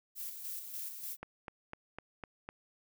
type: noise with tremolo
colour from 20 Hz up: violet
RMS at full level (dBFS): -41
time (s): 0.15-1.17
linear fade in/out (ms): 50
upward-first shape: square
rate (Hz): 3.4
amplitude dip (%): 45
type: click train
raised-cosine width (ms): 0.5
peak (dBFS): -27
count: 6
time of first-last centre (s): 1.23-2.489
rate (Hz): 3.97
effects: none